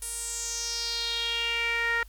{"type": "tone with band-pass filter sweep", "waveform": "sawtooth", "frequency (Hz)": 466.2, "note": "A#4", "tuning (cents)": 0, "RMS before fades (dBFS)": -30, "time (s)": [0.02, 2.03], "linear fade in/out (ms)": 2, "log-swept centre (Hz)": [10000, 1700], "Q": 4.4, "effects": ["added 50 Hz sine -46 dBFS peak until 2.08 s", "white hiss -60 dBFS RMS until 2.08 s"]}